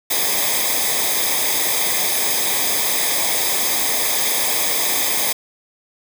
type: noise with comb filter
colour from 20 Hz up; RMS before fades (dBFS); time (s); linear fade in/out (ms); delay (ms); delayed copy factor
white; -19; 0.1-5.33; 10; 0.7; -0.75
effects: none